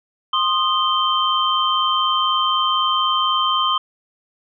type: tone cluster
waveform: sine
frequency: 1054 / 1238 / 3121 Hz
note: C6 / D#6 / G7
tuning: +12 / -9 / -8 cents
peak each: -20 dBFS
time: 0.33-3.78 s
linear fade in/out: 5 ms
effects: none

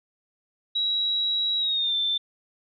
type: tone with pitch glide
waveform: sine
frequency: 3873 to 3552 Hz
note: B7 to A7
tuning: -35 to +16 cents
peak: -22 dBFS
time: 0.75-2.18 s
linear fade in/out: 10 ms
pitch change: -149 cents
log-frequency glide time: 1.58-1.95 s
effects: none

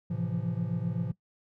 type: chord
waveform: triangle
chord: F major seventh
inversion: first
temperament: equal with one note detuned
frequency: 110 / 130.81 / 166.83 / 174.61 Hz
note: A2 / C3 / E3 / F3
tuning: 0 / 0 / +21 / 0 cents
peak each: -33 / -34 / -31 / -32 dBFS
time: 0.1-1.12 s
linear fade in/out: 10 ms
effects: noise-tail reverb RT60 0.1 s tail -19 dB re dry

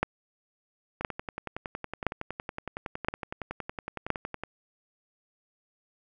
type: two click trains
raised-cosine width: 0.5 ms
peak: -9 / -19 dBFS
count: 5 / 38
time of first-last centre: 0.03-4.103 / 1.01-4.436 s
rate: 0.982 / 10.8 Hz
effects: none

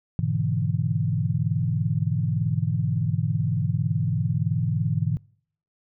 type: chord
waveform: sine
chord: E dominant seventh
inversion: first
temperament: equal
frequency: 103.83 / 123.47 / 146.83 / 164.81 Hz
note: G#2 / B2 / D3 / E3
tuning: 0 / 0 / 0 / 0 cents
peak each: -27 dBFS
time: 0.19-5.17 s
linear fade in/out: 0 ms
effects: noise-tail reverb RT60 0.6 s tail -26 dB re dry

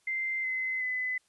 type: tone with pitch steps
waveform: sine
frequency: 2084 / 2048 / 2013 Hz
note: C7 / C7 / B6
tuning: -7 / -38 / +33 cents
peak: -29 dBFS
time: 0.07-1.18 s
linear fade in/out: 5 ms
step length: 370 ms
effects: white hiss -70 dBFS RMS until 1.28 s + resampled to 24000 Hz

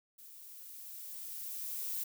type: noise with level ramp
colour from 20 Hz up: violet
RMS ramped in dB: -54 to -37 dBFS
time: 0.18-2.04 s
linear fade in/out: 10 ms
effects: none

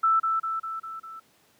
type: tone with echo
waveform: sine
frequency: 1323 Hz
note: E6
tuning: 6 cents sharp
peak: -18 dBFS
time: 0.03-0.2 s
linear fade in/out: 10 ms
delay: 200 ms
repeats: 5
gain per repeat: -4 dB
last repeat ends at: 1.2 s
effects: pink hiss -62 dBFS RMS until 1.59 s + high-pass 150 Hz 12 dB/octave

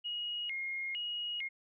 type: tone with vibrato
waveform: sine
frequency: 2487 Hz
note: D#7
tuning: 1 cent flat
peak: -35 dBFS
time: 0.04-1.49 s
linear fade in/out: 20 ms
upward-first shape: square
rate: 1.1 Hz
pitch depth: 260 cents each way
effects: none

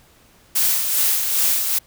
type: noise with tremolo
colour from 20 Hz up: blue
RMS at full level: -17 dBFS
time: 0.55-1.79 s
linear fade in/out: 10 ms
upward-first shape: sine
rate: 2.5 Hz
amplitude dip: 45%
effects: pink hiss -53 dBFS RMS until 1.86 s

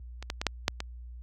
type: clicks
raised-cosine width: 0.2 ms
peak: -23 / -14 / -14 / -7 / -6 / -16 dBFS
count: 6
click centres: 0.226 / 0.301 / 0.415 / 0.467 / 0.681 / 0.804 s
effects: added 60 Hz sine -38 dBFS peak until 1.22 s + high-pass 60 Hz 12 dB/octave

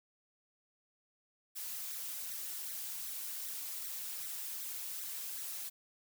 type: noise with flanger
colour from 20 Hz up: blue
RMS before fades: -42 dBFS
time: 1.55-5.7 s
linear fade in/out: 20 ms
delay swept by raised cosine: 0.5 to 5.6 ms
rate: 2.6 Hz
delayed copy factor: +0.75
effects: none

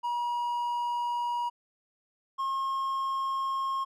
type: tone pair in turn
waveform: triangle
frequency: 959 / 1076.4 Hz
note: A#5 / C6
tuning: +49 / +49 cents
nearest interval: major second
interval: 200 cents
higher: second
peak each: -26 dBFS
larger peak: neither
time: 0.03-1.5 / 2.38-3.85 s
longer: neither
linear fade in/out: 20 ms
effects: none

